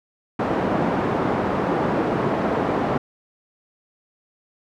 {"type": "band-pass noise", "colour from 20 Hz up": "pink", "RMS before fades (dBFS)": -22, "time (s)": [0.39, 2.98], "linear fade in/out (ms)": 5, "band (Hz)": [180, 1000], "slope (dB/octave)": 12, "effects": []}